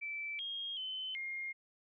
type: tone with pitch steps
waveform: sine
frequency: 2323 / 3248 / 3052 / 2128 Hz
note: D7 / G#7 / G7 / C7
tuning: -20 / -39 / -47 / +29 cents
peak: -38 dBFS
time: 0.01-1.53 s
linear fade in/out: 20 ms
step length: 380 ms
effects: none